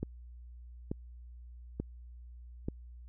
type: click train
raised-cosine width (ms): 3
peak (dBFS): -21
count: 4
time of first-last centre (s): 0.03-2.685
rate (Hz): 1.13
effects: added 60 Hz sine -47 dBFS peak until 3.08 s